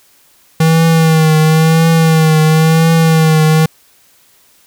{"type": "tone with vibrato", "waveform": "square", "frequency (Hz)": 160.1, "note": "D#3", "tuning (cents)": 50, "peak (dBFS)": -7, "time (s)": [0.6, 3.66], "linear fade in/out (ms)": 5, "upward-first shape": "triangle", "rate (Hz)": 0.97, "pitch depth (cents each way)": 49, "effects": ["white hiss -49 dBFS RMS until 4.66 s"]}